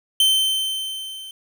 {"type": "tone with level ramp", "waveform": "45% pulse", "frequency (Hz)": 3095, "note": "G7", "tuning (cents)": -23, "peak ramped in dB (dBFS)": [-12, -34], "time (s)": [0.2, 1.31], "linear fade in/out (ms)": 2, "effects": ["9-bit"]}